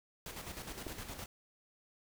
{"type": "noise with tremolo", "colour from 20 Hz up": "pink", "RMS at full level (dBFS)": -44, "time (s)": [0.26, 1.26], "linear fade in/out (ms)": 2, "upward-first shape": "square", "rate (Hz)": 9.7, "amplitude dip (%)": 50}
{"type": "clicks", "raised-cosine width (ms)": 2, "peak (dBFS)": -30, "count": 2, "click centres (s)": [0.866, 0.869]}
{"effects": []}